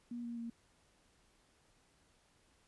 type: tone with pitch steps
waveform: sine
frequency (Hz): 239.1 / 235.7 / 232.3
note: A#3 / A#3 / A#3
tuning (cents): +44 / +19 / -6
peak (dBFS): -40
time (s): 0.11-0.5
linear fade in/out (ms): 5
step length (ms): 130
effects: pink hiss -71 dBFS RMS until 2.67 s + resampled to 24000 Hz